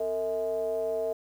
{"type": "ring-modulated tone", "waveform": "triangle", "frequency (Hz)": 97.3, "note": "G2", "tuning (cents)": -12, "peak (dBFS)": -22, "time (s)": [0, 1.13], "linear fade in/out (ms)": 5, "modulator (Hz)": 549, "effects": ["9-bit"]}